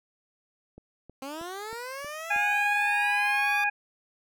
click train, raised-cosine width 2 ms, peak -33 dBFS, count 6, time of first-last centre 0.78-2.362 s, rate 3.16 Hz
15% pulse linear sweep, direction up, 261 to 1184 Hz, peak -29 dBFS, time 1.22-3.64 s, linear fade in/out 2 ms
harmonic tone, 823 Hz, G#5, 16 cents flat, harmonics 1 / 2 / 3, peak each -28 / -27 / -27 dBFS, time 2.3-3.7 s, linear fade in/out 10 ms
effects none

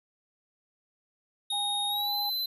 square tone with pitch glide, 3729 to 4043 Hz, A#7 to B7, 0 to +40 cents, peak -29 dBFS, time 1.5-2.46 s, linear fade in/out 5 ms, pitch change +140 cents, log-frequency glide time 1.88-2.14 s
sine tone, 820 Hz, G#5, 22 cents flat, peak -33 dBFS, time 1.52-2.3 s, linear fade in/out 10 ms
effects none

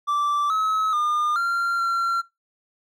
triangle tone with pitch steps, 1168 / 1286 / 1210 / 1382 / 1368 Hz, D6 / E6 / D#6 / F6 / F6, -10 / -43 / -49 / -19 / -36 cents, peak -18 dBFS, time 0.07-2.22 s, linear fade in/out 20 ms, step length 430 ms, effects noise-tail reverb RT60 0.2 s tail -21 dB re dry

